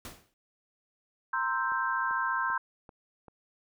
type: noise with exponential decay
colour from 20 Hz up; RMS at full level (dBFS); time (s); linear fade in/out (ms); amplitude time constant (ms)
pink; -40; 0.05-0.34; 1; 63
type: chord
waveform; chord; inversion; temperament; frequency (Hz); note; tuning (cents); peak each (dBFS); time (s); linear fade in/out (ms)
sine; C dominant seventh; third; equal; 932.3 / 1046.5 / 1318.5 / 1568; Bb5 / C6 / E6 / G6; 0 / 0 / 0 / 0; -35 / -31 / -36 / -31; 1.33-2.58; 5
type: click train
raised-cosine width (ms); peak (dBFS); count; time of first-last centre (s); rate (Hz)
1; -35; 5; 1.72-3.282; 2.56
effects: none